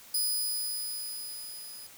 10% pulse tone with level ramp, 4978 Hz, D#8, in tune, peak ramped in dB -19 to -37 dBFS, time 0.14-1.87 s, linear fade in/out 5 ms, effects white hiss -52 dBFS RMS until 1.97 s

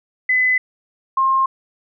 sine tone pair in turn, 2014 / 1064.8 Hz, B6 / C6, +33 / +30 cents, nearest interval major seventh, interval 1103 cents, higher first, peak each -13 dBFS, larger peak neither, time 0.29-0.58 / 1.17-1.46 s, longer neither, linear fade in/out 5 ms, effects none

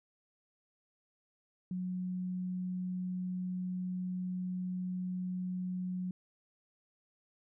sine tone, 182.6 Hz, F#3, 23 cents flat, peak -34 dBFS, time 1.71-6.11 s, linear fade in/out 2 ms, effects none

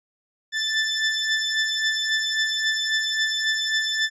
20% pulse beating tone pair, 1760 / 1763.7 Hz, A6 / A6, 0 / +4 cents, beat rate 3.7 Hz, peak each -18 / -22 dBFS, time 0.52-4.1 s, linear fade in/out 50 ms, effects resampled to 22050 Hz

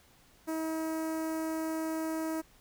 sawtooth tone with notch filter, 319.6 Hz, D#4, 47 cents sharp, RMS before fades -34 dBFS, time 0.47-2.42 s, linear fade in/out 20 ms, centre 3400 Hz, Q 0.52, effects pink hiss -62 dBFS RMS until 2.6 s

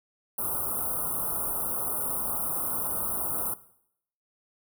white band-stop noise, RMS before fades -30 dBFS, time 0.38-3.54 s, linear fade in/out 5 ms, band 1400 to 9100 Hz, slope 96 dB/octave, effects noise-tail reverb RT60 0.7 s tail -17 dB re dry

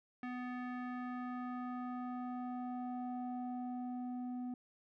square tone with low-pass filter sweep, 248.6 Hz, B3, 12 cents sharp, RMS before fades -42 dBFS, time 0.23-4.54 s, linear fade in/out 2 ms, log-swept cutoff 2000 to 510 Hz, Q 2.1, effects none

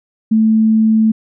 sine tone, 220 Hz, A3, in tune, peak -8 dBFS, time 0.31-1.12 s, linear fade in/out 10 ms, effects none

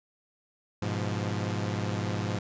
sawtooth chord, F diminished, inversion first, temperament equal, 103.83 / 123.47 / 174.61 Hz, Ab2 / Cb3 / F3, 0 / 0 / 0 cents, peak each -27 / -31 / -31 dBFS, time 0.82-2.39 s, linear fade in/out 5 ms, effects resampled to 16000 Hz

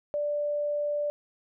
sine tone, 587.3 Hz, D5, in tune, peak -26 dBFS, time 0.14-1.1 s, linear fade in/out 0 ms, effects none

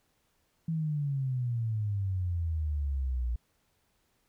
sine exponential sweep, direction down, 165.4 to 58.27 Hz, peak -28 dBFS, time 0.68-3.36 s, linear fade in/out 5 ms, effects pink hiss -73 dBFS RMS until 4.28 s

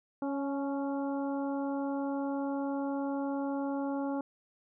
harmonic tone with a mistuned harmonic, 277.2 Hz, C#4, in tune, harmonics 1 / 2 / 3 / 4 / 5, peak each -32 / -38 / -40 / -47 / -49 dBFS, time 0.22-4.21 s, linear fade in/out 2 ms, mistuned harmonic 3, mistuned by +23 cents, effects none

